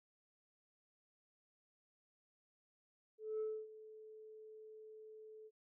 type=tone with ADSR envelope; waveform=sine; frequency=434.4 Hz; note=A4; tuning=22 cents flat; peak=-35 dBFS; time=3.18-5.51 s; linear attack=220 ms; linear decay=270 ms; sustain=-18 dB; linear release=47 ms; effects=tanh soft clip ceiling -35 dBFS